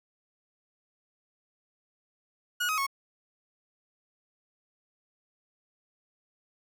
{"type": "tone with pitch steps", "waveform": "30% pulse", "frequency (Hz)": [1451, 1263.2, 1099.7], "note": ["F#6", "D#6", "C#6"], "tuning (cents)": [-34, 26, -14], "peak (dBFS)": -24, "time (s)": [2.6, 2.867], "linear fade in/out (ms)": 10, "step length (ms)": 89, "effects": []}